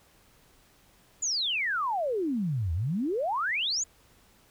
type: exponential two-way sweep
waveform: sine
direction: down then up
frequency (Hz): 7180 to 77.8 to 7180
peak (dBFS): -26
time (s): 1.22-3.84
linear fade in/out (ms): 10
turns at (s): 2.73
effects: pink hiss -61 dBFS RMS until 4.5 s